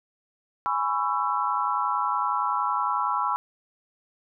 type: chord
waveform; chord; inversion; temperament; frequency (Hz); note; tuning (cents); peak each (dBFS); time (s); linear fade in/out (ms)
sine; C# minor seventh; second; just; 831.5 / 997.9 / 1108.7 / 1330.5; G#5 / B5 / C#6 / E6; +2 / +18 / 0 / +16; -30 / -27 / -29 / -28; 0.66-3.36; 0
effects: none